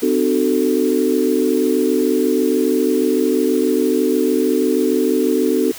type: tone cluster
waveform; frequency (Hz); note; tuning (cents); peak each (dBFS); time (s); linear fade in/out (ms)
sine; 256.3 / 302.6 / 375.9 / 443.9; C4 / D#4 / F#4 / A4; -36 / -48 / +27 / +15; -19; 0.02-5.72; 10
effects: white hiss -34 dBFS RMS until 5.78 s